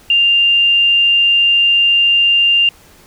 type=tone; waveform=sine; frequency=2794 Hz; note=F7; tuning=in tune; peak=-8 dBFS; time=0.1-2.69 s; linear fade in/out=2 ms; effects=pink hiss -45 dBFS RMS until 3.06 s